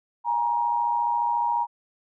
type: tone pair together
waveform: sine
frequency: 829.7 / 944 Hz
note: G#5 / A#5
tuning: -2 / +22 cents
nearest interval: major second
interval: 224 cents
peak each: -28 / -22 dBFS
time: 0.24-1.67 s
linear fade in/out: 50 ms
effects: none